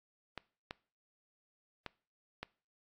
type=clicks; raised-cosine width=0.3 ms; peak=-24 dBFS; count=4; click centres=0.377 / 0.709 / 1.863 / 2.43 s; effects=noise-tail reverb RT60 0.4 s tail -22 dB re dry + AAC 48 kbps